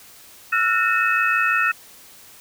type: tone cluster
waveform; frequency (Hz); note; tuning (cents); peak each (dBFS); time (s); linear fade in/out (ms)
sine; 1340 / 1446 / 1825 / 2578; E6 / F#6 / A#6 / E7; +28 / -40 / -37 / -39; -22; 0.52-1.72; 10
effects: white hiss -46 dBFS RMS until 2.4 s